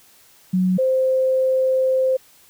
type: tone pair in turn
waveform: sine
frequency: 184.4 / 521.6 Hz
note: F#3 / C5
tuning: -6 / -5 cents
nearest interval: octave + tritone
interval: 1801 cents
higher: second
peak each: -15 dBFS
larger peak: neither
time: 0.53-0.78 / 0.78-2.17 s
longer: second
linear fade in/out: 10 ms
effects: white hiss -52 dBFS RMS until 2.49 s